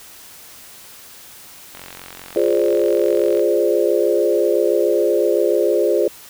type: click train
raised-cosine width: 0.3 ms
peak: -19 dBFS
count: 75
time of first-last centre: 1.75-3.394 s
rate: 45 Hz
type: chord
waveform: sine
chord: D half-diminished seventh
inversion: first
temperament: equal with one note detuned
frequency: 349.2 / 415.3 / 523.3 / 590.7 Hz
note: F4 / Ab4 / C5 / D5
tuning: 0 / 0 / 0 / +10 cents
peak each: -19 / -18 / -19 / -21 dBFS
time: 2.36-6.08 s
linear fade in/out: 2 ms
effects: white hiss -41 dBFS RMS until 6.29 s